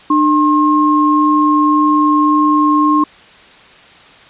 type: tone pair together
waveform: sine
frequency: 300.3 / 1070 Hz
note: D4 / C6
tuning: +39 / +38 cents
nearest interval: octave + minor seventh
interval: 2199 cents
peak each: -11 dBFS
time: 0.1-3.04 s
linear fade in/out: 5 ms
effects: white hiss -41 dBFS RMS until 4.29 s + resampled to 8000 Hz